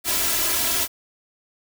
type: noise with comb filter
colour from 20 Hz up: white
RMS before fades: -22 dBFS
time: 0.04-0.88 s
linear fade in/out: 50 ms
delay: 3 ms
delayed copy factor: +0.9
effects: none